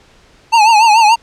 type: tone with vibrato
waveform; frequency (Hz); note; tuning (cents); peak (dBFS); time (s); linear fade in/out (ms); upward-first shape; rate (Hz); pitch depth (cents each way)
square; 880; A5; 0; -6; 0.52-1.16; 20; triangle; 6.9; 120
effects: pink hiss -47 dBFS RMS until 1.22 s + low-pass 6000 Hz 12 dB/octave